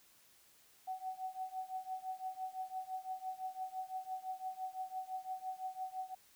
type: tone with tremolo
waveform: sine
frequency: 751 Hz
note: F#5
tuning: 26 cents sharp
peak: -36 dBFS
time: 0.87-6.15 s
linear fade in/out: 10 ms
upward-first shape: triangle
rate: 5.9 Hz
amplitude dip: 95%
effects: white hiss -66 dBFS RMS until 6.35 s